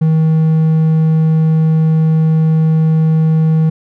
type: tone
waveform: triangle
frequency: 159 Hz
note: D#3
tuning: 38 cents sharp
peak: -6 dBFS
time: 0.01-3.7 s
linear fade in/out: 10 ms
effects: none